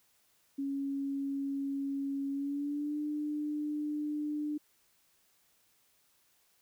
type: tone with pitch glide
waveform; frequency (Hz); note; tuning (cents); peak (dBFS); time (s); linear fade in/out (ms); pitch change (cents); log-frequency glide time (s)
sine; 276.8 to 298.4; C#4 to D4; -2 to +28; -32; 0.58-4.58; 10; +130; 2.31-2.98
effects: white hiss -70 dBFS RMS until 6.61 s